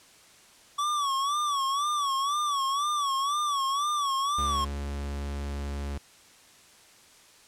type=tone with vibrato; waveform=square; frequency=1137 Hz; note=C#6; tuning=44 cents sharp; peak=-26 dBFS; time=0.78-4.65 s; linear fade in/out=10 ms; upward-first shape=sine; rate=2 Hz; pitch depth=100 cents each way
type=tone; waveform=45% pulse; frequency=70.9 Hz; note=C#2; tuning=40 cents sharp; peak=-31 dBFS; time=4.38-5.98 s; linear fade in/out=5 ms
effects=white hiss -55 dBFS RMS until 7.47 s + low-pass 9000 Hz 12 dB/octave